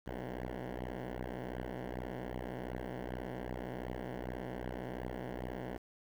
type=beating tone pair; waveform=5% pulse; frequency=61.74 / 64.34 Hz; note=B1 / C2; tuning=0 / -28 cents; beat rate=2.6 Hz; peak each=-30 / -33 dBFS; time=0.06-5.78 s; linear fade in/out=10 ms; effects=low-pass 2000 Hz 12 dB/octave + 9-bit